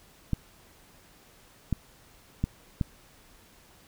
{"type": "clicks", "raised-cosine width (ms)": 5, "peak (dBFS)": -13, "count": 4, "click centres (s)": [0.333, 1.727, 2.44, 2.812], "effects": ["pink hiss -57 dBFS RMS until 3.87 s"]}